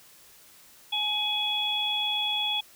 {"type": "harmonic tone", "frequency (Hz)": 842, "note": "G#5", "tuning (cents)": 24, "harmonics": [1, 3, 4], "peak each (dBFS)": [-34, -34, -26], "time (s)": [0.92, 2.61], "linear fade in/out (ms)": 10, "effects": ["white hiss -54 dBFS RMS until 2.75 s"]}